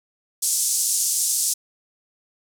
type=band-pass noise; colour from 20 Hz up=pink; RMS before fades=-22 dBFS; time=0.42-1.54 s; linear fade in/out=10 ms; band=6100 to 11000 Hz; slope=24 dB/octave; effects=none